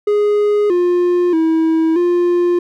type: tone with pitch steps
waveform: triangle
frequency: 415.1 / 353.9 / 322.9 / 351.1 Hz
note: G#4 / F4 / E4 / F4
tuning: -1 / +23 / -36 / +9 cents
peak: -9 dBFS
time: 0.07-2.59 s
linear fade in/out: 5 ms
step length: 630 ms
effects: none